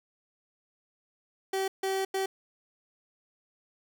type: tone bursts at uneven times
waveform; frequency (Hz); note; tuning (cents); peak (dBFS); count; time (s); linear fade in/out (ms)
30% pulse; 384.7; G4; -33; -25; 3; 1.53-1.68 / 1.83-2.05 / 2.14-2.26; 5
effects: none